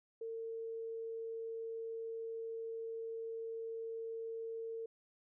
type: tone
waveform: sine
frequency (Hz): 453.4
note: A#4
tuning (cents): -48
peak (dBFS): -40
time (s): 0.21-4.86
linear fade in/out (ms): 5
effects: none